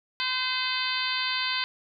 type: harmonic tone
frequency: 513 Hz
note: C5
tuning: 34 cents flat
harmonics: 2 / 3 / 4 / 5 / 6 / 7 / 8 / 9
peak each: -34 / -34 / -34 / -34 / -34 / -34 / -34 / -34 dBFS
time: 0.2-1.64 s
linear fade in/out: 0 ms
effects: none